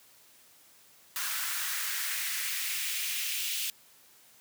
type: noise with high-pass filter sweep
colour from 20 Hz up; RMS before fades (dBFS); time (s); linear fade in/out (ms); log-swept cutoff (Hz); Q
white; -33; 1.16-3.7; 0; 1300 to 2900; 2.1
effects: white hiss -59 dBFS RMS until 4.4 s + high-pass 80 Hz 12 dB/octave